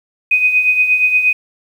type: tone with tremolo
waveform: sine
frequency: 2500 Hz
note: D#7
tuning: 8 cents sharp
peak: -7 dBFS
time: 0.31-1.33 s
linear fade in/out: 5 ms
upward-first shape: triangle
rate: 8.5 Hz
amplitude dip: 65%
effects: 7-bit